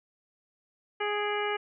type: harmonic tone with a mistuned harmonic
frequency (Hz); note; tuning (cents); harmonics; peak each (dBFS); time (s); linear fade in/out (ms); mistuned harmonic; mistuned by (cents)
415.3; G#4; 0; 1 / 2 / 3 / 4 / 5 / 6 / 7; -31 / -34 / -36 / -37 / -38 / -39 / -39; 1-1.57; 10; 6; -88
effects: none